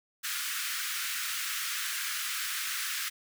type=high-pass noise; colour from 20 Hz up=pink; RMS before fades=-34 dBFS; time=0.23-3.1 s; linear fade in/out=20 ms; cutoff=1300 Hz; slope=48 dB/octave; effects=none